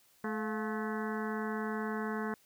harmonic tone with a mistuned harmonic, 215.9 Hz, A3, 33 cents flat, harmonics 1 / 2 / 3 / 4 / 5 / 6 / 7 / 8 / 9, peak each -36 / -39 / -46 / -45 / -43 / -48 / -44 / -46 / -51 dBFS, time 0.24-2.34 s, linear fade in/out 2 ms, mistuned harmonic 3, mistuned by +130 cents, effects white hiss -66 dBFS RMS until 2.45 s

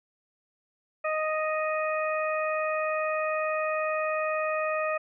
harmonic tone, 622.3 Hz, D#5, in tune, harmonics 1 / 2 / 3 / 4, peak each -28 / -31 / -36 / -35 dBFS, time 1.04-4.98 s, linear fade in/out 10 ms, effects none

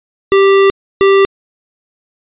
square tone bursts at uneven times, 392 Hz, G4, in tune, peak -6 dBFS, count 2, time 0.32-0.7 / 1.01-1.25 s, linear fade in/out 0 ms, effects resampled to 8000 Hz

